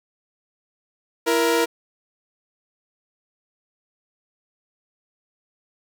sawtooth tone pair together, 333.4 / 470.3 Hz, E4 / A#4, +20 / +15 cents, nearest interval tritone, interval 595 cents, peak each -18 / -15 dBFS, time 1.26-1.66 s, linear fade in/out 20 ms, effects none

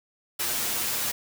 white noise with comb filter, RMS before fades -28 dBFS, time 0.39-1.12 s, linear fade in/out 10 ms, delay 8.4 ms, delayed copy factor +0.8, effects none

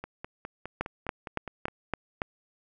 two click trains, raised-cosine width 0.5 ms, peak -22 / -13 dBFS, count 9 / 6, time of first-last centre 0.04-1.683 / 0.81-2.218 s, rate 4.87 / 3.55 Hz, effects none

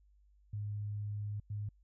sine tone bursts at uneven times, 103.83 Hz, G#2, in tune, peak -36 dBFS, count 2, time 0.53-1.4 / 1.5-1.69 s, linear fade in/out 5 ms, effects added 50 Hz sine -63 dBFS peak until 1.83 s

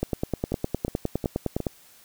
two click trains, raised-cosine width 2 ms, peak -11 / -15 dBFS, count 17 / 4, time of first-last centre 0.03-1.668 / 0.52-1.603 s, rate 9.77 / 2.77 Hz, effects white hiss -54 dBFS RMS until 2.04 s

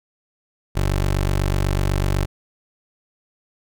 20% pulse tone, 48.05 Hz, G1, 34 cents flat, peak -13 dBFS, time 0.75-2.26 s, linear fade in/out 20 ms, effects none

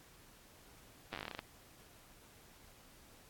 slowing click train, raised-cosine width 0.3 ms, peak -25 dBFS, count 13, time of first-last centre 1.13-1.391 s, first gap 9 ms, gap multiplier 1.15, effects pink hiss -61 dBFS RMS until 3.29 s + AAC 64 kbps

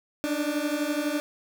30% pulse beating tone pair, 290 / 302 Hz, D4 / D4, -22 / +48 cents, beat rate 12 Hz, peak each -26 dBFS, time 0.24-1.2 s, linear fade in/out 0 ms, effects none

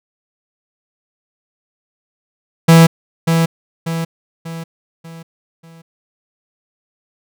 45% pulse tone with echo, 164.8 Hz, E3, in tune, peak -4 dBFS, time 2.68-2.87 s, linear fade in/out 10 ms, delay 590 ms, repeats 5, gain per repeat -7 dB, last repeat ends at 5.82 s, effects none

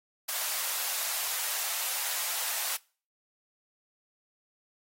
white high-pass noise, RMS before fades -32 dBFS, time 0.28-2.77 s, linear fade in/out 10 ms, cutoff 620 Hz, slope 24 dB/octave, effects noise-tail reverb RT60 0.4 s tail -24 dB re dry + AAC 48 kbps

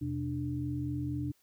sine tone cluster, 83.9 / 128 / 294.9 Hz, E2 / C3 / D4, +31 / -38 / +7 cents, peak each -40 / -35 / -35 dBFS, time 0.01-1.32 s, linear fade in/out 10 ms, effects white hiss -70 dBFS RMS until 1.42 s

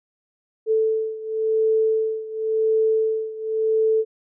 sine beating tone pair, 440 / 440.93 Hz, A4 / A4, 0 / +4 cents, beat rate 0.93 Hz, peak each -20 / -23 dBFS, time 0.66-4.05 s, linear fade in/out 50 ms, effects none

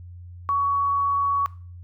sine tone, 1123 Hz, C#6, 22 cents sharp, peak -19 dBFS, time 0.49-1.46 s, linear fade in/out 0 ms, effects noise-tail reverb RT60 0.4 s tail -19 dB re dry + added 88 Hz sine -38 dBFS peak until 1.83 s

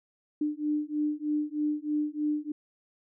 sine beating tone pair, 297.9 / 301.1 Hz, D4 / D4, +25 / +43 cents, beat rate 3.2 Hz, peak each -30 dBFS, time 0.41-2.52 s, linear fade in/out 5 ms, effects none

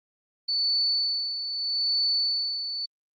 sine tone with tremolo, 4482 Hz, C#8, 18 cents sharp, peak -21 dBFS, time 0.48-2.86 s, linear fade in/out 10 ms, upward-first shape sine, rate 0.79 Hz, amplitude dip 60%, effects Opus 24 kbps

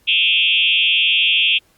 sine tone with frequency modulation, 2947 Hz, F#7, 8 cents flat, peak -12 dBFS, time 0.07-1.59 s, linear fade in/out 20 ms, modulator 167 Hz, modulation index 2.8, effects pink hiss -57 dBFS RMS until 1.77 s + Opus 48 kbps

